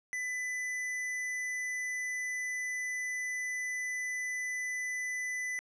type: tone with hard clipping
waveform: sine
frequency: 2000 Hz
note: B6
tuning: 21 cents sharp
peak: -35 dBFS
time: 0.13-5.59 s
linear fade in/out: 0 ms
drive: 11 dB
effects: low-pass 11000 Hz 12 dB/octave